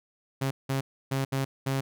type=tone bursts at uneven times; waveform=sawtooth; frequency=135.1 Hz; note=C#3; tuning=44 cents flat; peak=-22 dBFS; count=5; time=0.41-0.51 / 0.69-0.81 / 1.11-1.25 / 1.32-1.45 / 1.66-1.81 s; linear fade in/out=10 ms; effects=none